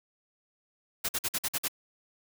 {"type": "noise bursts", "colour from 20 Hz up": "white", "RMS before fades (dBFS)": -30, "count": 7, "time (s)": [1.04, 1.683], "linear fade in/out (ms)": 10, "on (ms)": 49, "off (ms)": 50, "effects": []}